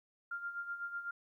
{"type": "tone with tremolo", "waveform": "sine", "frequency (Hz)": 1396.9, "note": "F6", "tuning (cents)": 0, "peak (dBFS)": -36, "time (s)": [0.31, 1.11], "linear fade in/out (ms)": 5, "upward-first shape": "sine", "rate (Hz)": 8, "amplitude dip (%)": 65, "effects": ["13-bit"]}